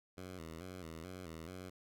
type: tone with vibrato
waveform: 10% pulse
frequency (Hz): 86.3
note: F2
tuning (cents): -20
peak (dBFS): -38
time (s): 0.17-1.7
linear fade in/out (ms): 10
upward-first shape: square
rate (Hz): 2.3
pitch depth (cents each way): 110
effects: none